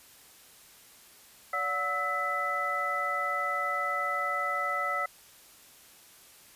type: tone cluster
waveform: sine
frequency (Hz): 574 / 727 / 1306 / 1997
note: D5 / F#5 / E6 / B6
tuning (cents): -40 / -31 / -17 / +19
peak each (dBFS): -37 / -37 / -30 / -33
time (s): 1.53-5.06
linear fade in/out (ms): 5
effects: white hiss -55 dBFS RMS until 6.55 s + resampled to 32000 Hz